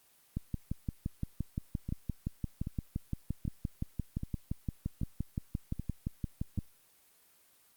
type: two click trains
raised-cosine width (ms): 5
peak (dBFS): -21 / -24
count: 37 / 7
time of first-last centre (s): 0.37-6.588 / 1.89-6.577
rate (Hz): 5.79 / 1.28
effects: white hiss -65 dBFS RMS until 7.76 s + Opus 24 kbps